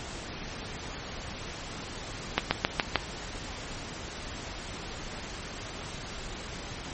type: slowing click train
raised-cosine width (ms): 0.3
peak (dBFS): -5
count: 5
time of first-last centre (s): 2.38-2.957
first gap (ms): 130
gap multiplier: 1.07
effects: pink hiss -39 dBFS RMS until 6.93 s + MP3 32 kbps